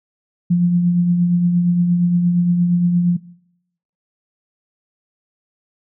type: tone with tremolo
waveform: sine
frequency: 175.1 Hz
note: F3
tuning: 5 cents sharp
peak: -10 dBFS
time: 0.5-3.17 s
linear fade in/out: 10 ms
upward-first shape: triangle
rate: 8.6 Hz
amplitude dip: 40%
effects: noise-tail reverb RT60 0.8 s tail -21 dB re dry